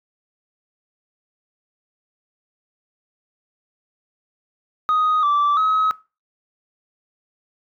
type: tone with pitch steps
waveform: sine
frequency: 1248 / 1165 / 1277 Hz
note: D#6 / D6 / D#6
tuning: +5 / -14 / +45 cents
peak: -13 dBFS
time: 4.89-5.91 s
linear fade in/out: 0 ms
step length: 340 ms
effects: noise-tail reverb RT60 0.3 s tail -21 dB re dry + tanh soft clip ceiling -13 dBFS